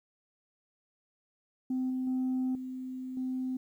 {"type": "tone with level steps", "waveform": "sine", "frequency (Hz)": 257.4, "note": "C4", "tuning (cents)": -28, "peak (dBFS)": [-27, -29, -26, -36, -30], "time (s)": [1.7, 3.57], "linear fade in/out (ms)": 5, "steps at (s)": [1.9, 2.07, 2.55, 3.17], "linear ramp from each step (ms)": 2, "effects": ["tanh soft clip ceiling -26 dBFS", "11-bit"]}